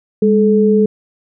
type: tone pair together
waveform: sine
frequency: 203.7 / 431.6 Hz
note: G#3 / A4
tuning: -33 / -33 cents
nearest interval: octave + minor second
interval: 1300 cents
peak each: -11 dBFS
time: 0.22-0.86 s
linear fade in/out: 5 ms
effects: none